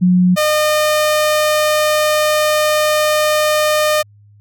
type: tone pair in turn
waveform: sine / sawtooth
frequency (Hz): 180.9 / 608.5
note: F#3 / D#5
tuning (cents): -39 / -39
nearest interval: octave + major sixth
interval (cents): 2100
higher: second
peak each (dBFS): -8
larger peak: neither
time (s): 0.01-0.36 / 0.36-4.03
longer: second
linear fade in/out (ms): 20
effects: added 103 Hz sine -43 dBFS peak until 4.4 s

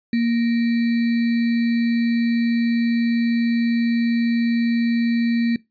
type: tone with sample-and-hold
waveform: sine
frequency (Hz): 233.7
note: A#3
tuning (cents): +5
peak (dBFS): -16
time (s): 0.13-5.56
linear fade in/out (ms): 2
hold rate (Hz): 2100
effects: noise-tail reverb RT60 0.2 s tail -21 dB re dry + resampled to 11025 Hz

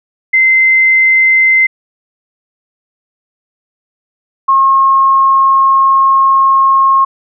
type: tone pair in turn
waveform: sine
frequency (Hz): 2071 / 1079.5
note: C7 / C#6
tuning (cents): -18 / -46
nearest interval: major seventh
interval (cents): 1128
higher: first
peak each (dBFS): -5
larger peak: neither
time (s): 0.33-1.67 / 4.48-7.05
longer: second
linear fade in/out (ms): 10
effects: none

